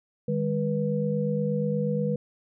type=tone cluster; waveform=sine; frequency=154 / 202.4 / 487.8 Hz; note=D#3 / G#3 / B4; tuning=-17 / -44 / -21 cents; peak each=-28 dBFS; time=0.28-2.16 s; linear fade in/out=5 ms; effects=none